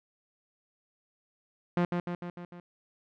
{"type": "tone with echo", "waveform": "sawtooth", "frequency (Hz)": 175.3, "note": "F3", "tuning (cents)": 7, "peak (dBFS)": -20, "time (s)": [1.77, 1.85], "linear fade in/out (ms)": 2, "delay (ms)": 150, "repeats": 5, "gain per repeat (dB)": -4, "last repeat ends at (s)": 2.6, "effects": ["low-pass 2000 Hz 12 dB/octave"]}